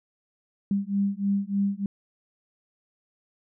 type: beating tone pair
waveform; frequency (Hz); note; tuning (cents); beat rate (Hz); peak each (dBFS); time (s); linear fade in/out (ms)
sine; 197.6 / 200.9; G3 / G3; +14 / +43; 3.3; -26; 0.71-1.86; 2
effects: none